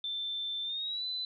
sine tone with pitch glide, 3550 to 4008 Hz, A7 to B7, +15 to +25 cents, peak -33 dBFS, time 0.04-1.25 s, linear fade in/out 2 ms, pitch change +210 cents, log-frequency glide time 0.63-1.05 s, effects none

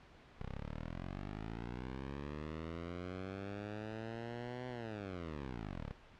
10% pulse linear two-way sweep, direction up then down, 30.4 to 126.6 to 30.4 Hz, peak -34 dBFS, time 0.38-5.93 s, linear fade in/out 20 ms, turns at 4.68 s, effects pink hiss -60 dBFS RMS until 6.19 s + low-pass 3000 Hz 12 dB/octave

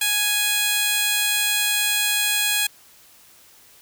15% pulse tone with high-pass filter, 830.6 Hz, G#5, in tune, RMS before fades -21 dBFS, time 0.01-2.67 s, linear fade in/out 5 ms, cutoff 2700 Hz, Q 0.5, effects white hiss -51 dBFS RMS until 3.81 s

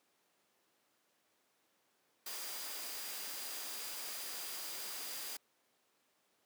sine tone in noise, 4833 Hz, D8, 49 cents sharp, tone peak -51 dBFS, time 2.26-5.37 s, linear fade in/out 5 ms, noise white, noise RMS -44 dBFS, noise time 2.26-5.37 s, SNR -10 dB, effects pink hiss -75 dBFS RMS until 6.45 s + high-pass 300 Hz 12 dB/octave

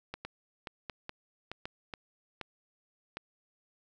two click trains, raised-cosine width 0.3 ms, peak -23 / -22 dBFS, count 5 / 5, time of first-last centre 0.25-1.938 / 0.14-3.17 s, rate 2.37 / 1.32 Hz, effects none

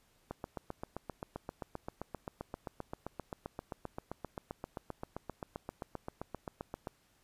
click train, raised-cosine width 1 ms, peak -25 dBFS, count 51, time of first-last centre 0.31-6.872 s, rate 7.62 Hz, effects pink hiss -70 dBFS RMS until 7.23 s + resampled to 32000 Hz

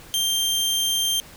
sawtooth tone, 3166 Hz, G7, 17 cents sharp, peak -17 dBFS, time 0.14-1.2 s, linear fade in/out 0 ms, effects pink hiss -45 dBFS RMS until 1.36 s

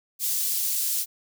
white high-pass noise, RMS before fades -26 dBFS, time 0.19-1.06 s, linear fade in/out 50 ms, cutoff 5300 Hz, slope 12 dB/octave, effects none

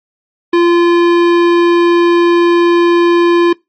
sine tone with hard clipping, 344.5 Hz, F4, 24 cents flat, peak -8 dBFS, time 0.53-3.53 s, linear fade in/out 5 ms, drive 16 dB, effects noise-tail reverb RT60 0.2 s tail -24 dB re dry + MP3 32 kbps

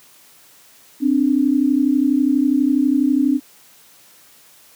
sine tone pair together, 261.5 / 293.7 Hz, C4 / D4, -1 / 0 cents, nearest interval major second, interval 201 cents, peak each -16 dBFS, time 1-3.4 s, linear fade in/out 50 ms, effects white hiss -49 dBFS RMS until 4.75 s + high-pass 100 Hz 12 dB/octave

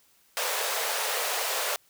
pink high-pass noise, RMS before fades -29 dBFS, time 0.37-1.76 s, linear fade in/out 0 ms, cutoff 460 Hz, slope 48 dB/octave, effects white hiss -63 dBFS RMS until 1.89 s

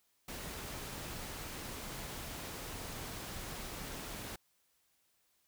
pink noise, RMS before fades -44 dBFS, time 0.28-4.36 s, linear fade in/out 5 ms, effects white hiss -75 dBFS RMS until 5.47 s

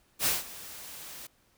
white noise with ADSR envelope, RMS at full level -25 dBFS, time 0.19-1.27 s, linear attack 70 ms, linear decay 170 ms, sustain -19 dB, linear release 6 ms, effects pink hiss -67 dBFS RMS until 1.57 s

